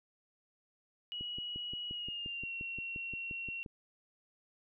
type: tone with pitch glide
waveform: sine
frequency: 2913 to 2734 Hz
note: F#7 to F7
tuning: -28 to -37 cents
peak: -38 dBFS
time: 1.12-3.63 s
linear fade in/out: 0 ms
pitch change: -109 cents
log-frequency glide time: 1.91-2.51 s
type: click train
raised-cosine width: 3 ms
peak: -34 dBFS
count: 15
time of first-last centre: 1.21-3.662 s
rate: 5.71 Hz
effects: none